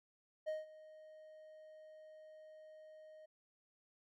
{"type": "tone with ADSR envelope", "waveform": "triangle", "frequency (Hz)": 622.3, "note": "D#5", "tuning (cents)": 0, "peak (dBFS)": -34, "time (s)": [0.46, 3.26], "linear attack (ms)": 24, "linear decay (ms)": 170, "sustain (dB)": -19, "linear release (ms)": 9, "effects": []}